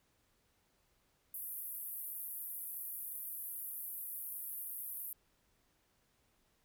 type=band-pass noise; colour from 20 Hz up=white; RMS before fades=-44 dBFS; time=1.34-5.13 s; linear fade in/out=2 ms; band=11000 to 15000 Hz; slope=48 dB/octave; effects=pink hiss -75 dBFS RMS until 6.64 s